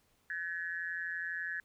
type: tone with amplitude modulation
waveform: sine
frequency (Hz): 1703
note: G#6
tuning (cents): +43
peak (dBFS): -31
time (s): 0.3-1.6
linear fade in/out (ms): 2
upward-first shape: sine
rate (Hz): 172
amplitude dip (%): 100
effects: pink hiss -72 dBFS RMS until 1.64 s